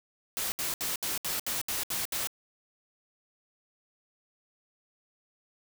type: noise bursts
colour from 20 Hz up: white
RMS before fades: -32 dBFS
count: 9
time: 0.37-2.272 s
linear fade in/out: 0 ms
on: 150 ms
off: 69 ms
effects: none